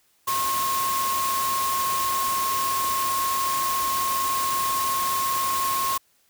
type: tone in noise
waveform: sine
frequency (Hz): 1078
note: C#6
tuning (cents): -49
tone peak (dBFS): -23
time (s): 0.27-5.98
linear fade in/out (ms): 10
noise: white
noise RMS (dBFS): -29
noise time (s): 0.27-5.98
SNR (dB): +3
effects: white hiss -64 dBFS RMS until 6.29 s